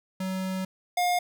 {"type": "tone pair in turn", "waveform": "square", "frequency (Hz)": [188.1, 712.4], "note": ["F#3", "F5"], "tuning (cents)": [29, 34], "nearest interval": "octave + major seventh", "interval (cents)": 2305, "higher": "second", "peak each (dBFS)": [-29, -23], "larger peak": "second", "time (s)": [[0.2, 0.65], [0.97, 1.19]], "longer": "first", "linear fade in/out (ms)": 5, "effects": []}